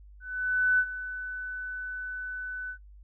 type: tone with ADSR envelope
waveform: sine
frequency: 1500 Hz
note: F#6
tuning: 23 cents sharp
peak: -19 dBFS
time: 0.2-2.78 s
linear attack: 590 ms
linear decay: 59 ms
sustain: -14 dB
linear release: 82 ms
effects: noise-tail reverb RT60 0.1 s tail -23 dB re dry + added 50 Hz sine -48 dBFS peak until 3.03 s